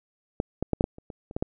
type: clicks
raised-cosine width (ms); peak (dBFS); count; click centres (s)
2; -11 / -13 / -10 / -7 / -10 / -30 / -25 / -27 / -15 / -12; 10; 0.401 / 0.626 / 0.733 / 0.809 / 0.841 / 0.984 / 1.102 / 1.311 / 1.365 / 1.425
effects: none